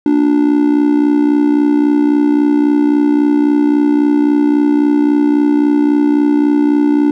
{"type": "tone with amplitude modulation", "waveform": "triangle", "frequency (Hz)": 293.7, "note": "D4", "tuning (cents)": 0, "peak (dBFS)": -3, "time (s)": [0.06, 7.11], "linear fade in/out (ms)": 2, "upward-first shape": "sine", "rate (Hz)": 63.7, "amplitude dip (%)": 75, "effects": []}